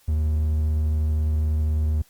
triangle tone, 77 Hz, D#2, 17 cents flat, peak -17 dBFS, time 0.08-2.02 s, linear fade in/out 5 ms, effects white hiss -58 dBFS RMS until 2.09 s + Opus 48 kbps

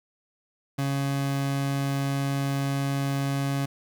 30% pulse tone, 138.59 Hz, C#3, in tune, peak -22 dBFS, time 0.78-3.66 s, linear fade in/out 10 ms, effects none

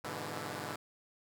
5% pulse chord, E dominant seventh, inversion first, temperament equal with one note detuned, 101.87 / 123.47 / 146.83 / 164.81 Hz, G#2 / B2 / D3 / E3, -33 / 0 / 0 / 0 cents, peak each -33 / -34 / -32 / -33 dBFS, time 0.04-0.76 s, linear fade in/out 5 ms, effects none

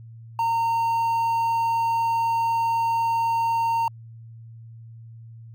triangle tone with quantisation, 918 Hz, A#5, 27 cents flat, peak -18 dBFS, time 0.39-3.88 s, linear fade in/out 2 ms, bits 8, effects added 114 Hz sine -40 dBFS peak until 5.54 s

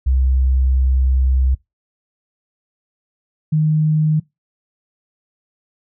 sine tone pair in turn, 65 / 154.6 Hz, C2 / D#3, -11 / -11 cents, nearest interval octave + minor third, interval 1500 cents, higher second, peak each -12 / -12 dBFS, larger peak neither, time 0.06-1.55 / 3.52-4.2 s, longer first, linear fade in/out 10 ms, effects noise-tail reverb RT60 0.2 s tail -23 dB re dry

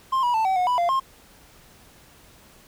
triangle tone with pitch steps, 1055 / 970 / 885 / 762 / 727 / 988 / 693 / 1065 Hz, C6 / B5 / A5 / G5 / F#5 / B5 / F5 / C6, +14 / -31 / +10 / -49 / -31 / 0 / -14 / +30 cents, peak -17 dBFS, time 0.12-1 s, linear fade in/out 10 ms, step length 110 ms, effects pink hiss -52 dBFS RMS until 2.67 s

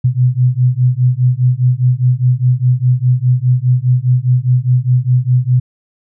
sine beating tone pair, 123.3 / 128.2 Hz, B2 / C3, -2 / -35 cents, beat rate 4.9 Hz, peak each -12 dBFS, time 0.04-5.6 s, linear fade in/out 10 ms, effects none

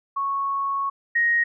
sine tone pair in turn, 1105 / 1874.6 Hz, C#6 / A#6, -6 / +9 cents, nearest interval major sixth, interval 915 cents, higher second, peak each -22 / -17 dBFS, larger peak second, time 0.16-0.9 / 1.15-1.44 s, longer first, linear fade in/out 10 ms, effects none

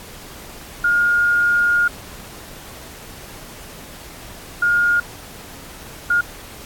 sine tone bursts at uneven times, 1422 Hz, F6, 31 cents sharp, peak -13 dBFS, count 3, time 0.84-1.88 / 4.62-5 / 6.1-6.21 s, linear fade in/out 5 ms, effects pink hiss -38 dBFS RMS until 6.65 s + AAC 64 kbps

